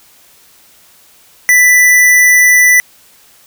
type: tone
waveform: square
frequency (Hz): 1982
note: B6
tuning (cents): +6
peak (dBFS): -5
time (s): 1.49-2.8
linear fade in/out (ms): 0
effects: white hiss -45 dBFS RMS until 3.46 s